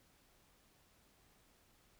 silence, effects pink hiss -70 dBFS RMS until 1.99 s

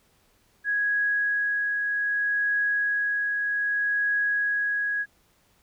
sine tone with tremolo, 1661.2 Hz, G#6, in tune, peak -21 dBFS, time 0.64-5.06 s, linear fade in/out 50 ms, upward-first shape triangle, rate 0.64 Hz, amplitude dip 30%, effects pink hiss -64 dBFS RMS until 5.62 s

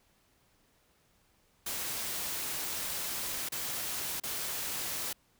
white noise with dropouts, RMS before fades -36 dBFS, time 1.66-5.13 s, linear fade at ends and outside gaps 5 ms, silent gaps 3.489-3.52 / 4.2-4.235 s, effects pink hiss -69 dBFS RMS until 5.39 s

